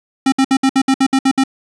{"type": "tone bursts", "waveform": "square", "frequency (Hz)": 267, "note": "C4", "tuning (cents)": 35, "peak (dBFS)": -10, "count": 10, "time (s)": [0.26, 1.438], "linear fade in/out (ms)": 5, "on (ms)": 62, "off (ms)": 62, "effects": ["resampled to 22050 Hz", "7-bit"]}